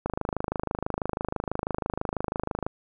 click train, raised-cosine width 1 ms, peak -13 dBFS, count 69, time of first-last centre 0.06-2.665 s, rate 26.1 Hz, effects none

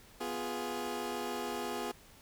20% pulse chord, F diminished, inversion second, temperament equal, 246.9 / 349.2 / 415.3 Hz, Cb4 / F4 / Ab4, 0 / 0 / 0 cents, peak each -36 / -36 / -34 dBFS, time 0.2-1.92 s, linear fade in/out 10 ms, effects pink hiss -58 dBFS RMS until 2.21 s

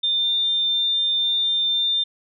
sine tone, 3599 Hz, A7, 38 cents sharp, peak -18 dBFS, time 0.03-2.04 s, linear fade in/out 10 ms, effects none

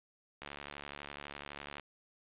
click train, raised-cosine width 0.3 ms, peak -27 dBFS, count 100, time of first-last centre 0.42-1.797 s, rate 71.9 Hz, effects resampled to 8000 Hz + 11-bit

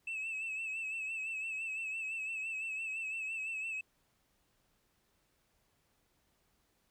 sine tone with vibrato, 2619 Hz, E7, 12 cents flat, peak -34 dBFS, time 0.07-3.81 s, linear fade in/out 5 ms, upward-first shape sine, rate 5.9 Hz, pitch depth 50 cents each way, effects tanh soft clip ceiling -35 dBFS + pink hiss -75 dBFS RMS until 6.9 s

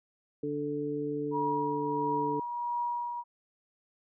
harmonic tone, 146.6 Hz, D3, 3 cents flat, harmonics 1 / 2 / 3, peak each -41 / -34 / -33 dBFS, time 0.43-2.4 s, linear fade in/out 5 ms
sine tone with tremolo, 958 Hz, A#5, 47 cents sharp, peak -28 dBFS, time 1.31-3.24 s, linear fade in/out 50 ms, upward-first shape triangle, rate 1.5 Hz, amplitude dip 50%
effects none

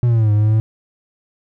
triangle exponential two-way sweep, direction down then up, 123.47 to 104 to 110.8 Hz, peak -9 dBFS, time 0.03-0.6 s, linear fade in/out 0 ms, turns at 0.32 s, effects none

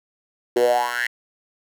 10% pulse tone with high-pass filter sweep, 121.1 Hz, B2, 34 cents flat, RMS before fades -20 dBFS, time 0.56-1.07 s, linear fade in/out 5 ms, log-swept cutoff 380 to 2000 Hz, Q 7.4, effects none

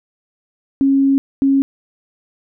sine tone bursts at uneven times, 273.4 Hz, C#4, 24 cents flat, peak -10 dBFS, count 2, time 0.81-1.18 / 1.42-1.62 s, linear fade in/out 0 ms, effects none

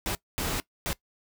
pink noise bursts at uneven times, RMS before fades -30 dBFS, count 3, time 0.06-0.15 / 0.38-0.6 / 0.86-0.93 s, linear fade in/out 0 ms, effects noise-tail reverb RT60 0.1 s tail -20 dB re dry

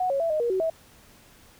sine tone with pitch steps, 736 / 551 / 665 / 617 / 473.9 / 376.7 / 649 Hz, F#5 / C#5 / E5 / D#5 / A#4 / F#4 / E5, -9 / -11 / +15 / -15 / +28 / +31 / -27 cents, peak -22 dBFS, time 0-0.7 s, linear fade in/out 5 ms, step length 100 ms, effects pink hiss -54 dBFS RMS until 1.59 s

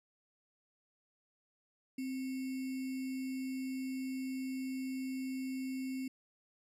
sine tone with sample-and-hold, 261.6 Hz, C4, in tune, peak -36 dBFS, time 1.98-6.08 s, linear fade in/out 5 ms, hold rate 2450 Hz, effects resampled to 32000 Hz

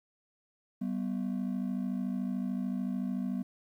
triangle ring-modulated tone, 219.4 Hz, A3, 5 cents flat, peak -25 dBFS, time 0.81-3.43 s, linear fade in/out 10 ms, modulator 26.8 Hz, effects tanh soft clip ceiling -23 dBFS + 11-bit

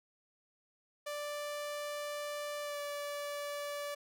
sawtooth tone with pitch glide, 587.3 to 579.2 Hz, D5 to D5, 0 to -24 cents, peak -34 dBFS, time 1.06-3.95 s, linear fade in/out 10 ms, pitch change -24 cents, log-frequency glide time 2.62-2.79 s, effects none

